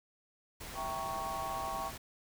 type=noise; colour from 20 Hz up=pink; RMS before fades=-45 dBFS; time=0.6-1.98 s; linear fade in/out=10 ms
type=chord; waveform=sine; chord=E diminished seventh; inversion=none; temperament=equal; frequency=659.3 / 784 / 932.3 / 1108.7 Hz; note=E5 / G5 / Bb5 / Db6; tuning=0 / 0 / 0 / 0 cents; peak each=-43 / -40 / -44 / -39 dBFS; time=0.74-1.92 s; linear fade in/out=50 ms
effects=none